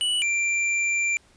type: tone pair in turn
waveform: square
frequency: 2952 / 2361 Hz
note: F#7 / D7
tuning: -5 / +9 cents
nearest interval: major third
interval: 386 cents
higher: first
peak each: -22 dBFS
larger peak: neither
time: 0.01-0.22 / 0.22-1.17 s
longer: second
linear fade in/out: 0 ms
effects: pink hiss -58 dBFS RMS until 1.36 s + resampled to 22050 Hz